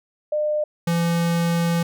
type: tone pair in turn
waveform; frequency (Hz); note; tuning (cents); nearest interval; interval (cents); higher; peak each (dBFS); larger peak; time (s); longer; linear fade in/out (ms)
sine / square; 603 / 169.41; D5 / E3; +46 / +48; octave + minor seventh; 2198; first; -19; neither; 0.32-0.64 / 0.87-1.83; second; 5
effects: none